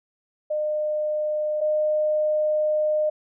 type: tone pair in turn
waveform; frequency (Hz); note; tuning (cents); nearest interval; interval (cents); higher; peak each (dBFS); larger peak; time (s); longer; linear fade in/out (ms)
sine; 607 / 610.5; D#5 / D#5; -43 / -33; unison; 10; second; -22 / -19; second; 0.5-1.61 / 1.61-3.1; second; 10
effects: none